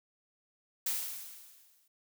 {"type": "noise with exponential decay", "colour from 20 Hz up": "blue", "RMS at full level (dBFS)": -31, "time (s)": [0.86, 1.88], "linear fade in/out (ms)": 5, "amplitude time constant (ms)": 220, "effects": []}